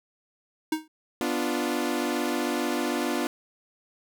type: tone with exponential decay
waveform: square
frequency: 313.3 Hz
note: D#4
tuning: 12 cents sharp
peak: -21 dBFS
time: 0.72-0.88 s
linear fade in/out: 5 ms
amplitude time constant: 33 ms
type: chord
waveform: sawtooth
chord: B diminished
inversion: none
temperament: equal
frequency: 246.9 / 293.7 / 349.2 Hz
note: B3 / D4 / F4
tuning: 0 / 0 / 0 cents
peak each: -26 dBFS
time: 1.21-3.27 s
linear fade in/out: 0 ms
effects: none